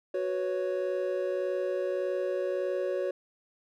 triangle chord, F# suspended fourth, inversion none, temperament just, 370 / 493.3 / 555 Hz, F#4 / B4 / C#5, 0 / -2 / +2 cents, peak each -30 / -34 / -29 dBFS, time 0.14-3.11 s, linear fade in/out 5 ms, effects none

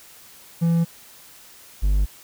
triangle tone pair in turn, 167.6 / 49.83 Hz, E3 / G1, +29 / +29 cents, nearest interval octave + major sixth, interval 2100 cents, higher first, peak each -14 dBFS, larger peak neither, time 0.61-0.85 / 1.82-2.06 s, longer neither, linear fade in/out 20 ms, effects white hiss -47 dBFS RMS until 2.23 s

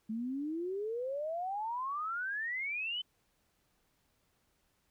sine exponential sweep, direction up, 213.9 to 3075 Hz, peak -34 dBFS, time 0.09-3.02 s, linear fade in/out 10 ms, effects pink hiss -75 dBFS RMS until 4.9 s

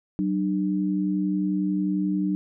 sine tone pair together, 189.3 / 300.5 Hz, F#3 / D4, +40 / +40 cents, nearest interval minor sixth, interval 800 cents, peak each -24 / -25 dBFS, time 0.19-2.35 s, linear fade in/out 0 ms, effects none

